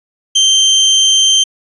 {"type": "tone", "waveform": "30% pulse", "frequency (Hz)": 3136, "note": "G7", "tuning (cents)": 0, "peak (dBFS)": -4, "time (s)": [0.35, 1.44], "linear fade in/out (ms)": 10, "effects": ["resampled to 24000 Hz"]}